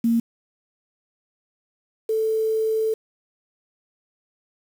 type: tone pair in turn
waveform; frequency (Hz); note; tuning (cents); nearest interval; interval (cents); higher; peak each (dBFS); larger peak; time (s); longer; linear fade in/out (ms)
sine; 231.2 / 440.5; A#3 / A4; -14 / +2; major seventh; 1116; second; -16 / -19; first; 0.04-0.2 / 2.09-2.94; second; 5
effects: 7-bit